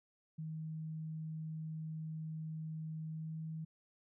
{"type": "tone with pitch glide", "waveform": "sine", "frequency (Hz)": [158, 159.28], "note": ["D#3", "D#3"], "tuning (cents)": [27, 41], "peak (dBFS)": -40, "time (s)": [0.38, 3.65], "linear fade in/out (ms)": 10, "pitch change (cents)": 14, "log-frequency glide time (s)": [3.08, 3.38], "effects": []}